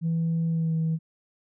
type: tone with pitch glide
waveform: sine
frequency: 164.81 to 161.23 Hz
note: E3 to E3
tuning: 0 to -38 cents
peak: -21 dBFS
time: 0.01-0.99 s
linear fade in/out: 50 ms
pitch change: -38 cents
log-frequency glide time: 0.48-0.75 s
effects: tanh soft clip ceiling -20 dBFS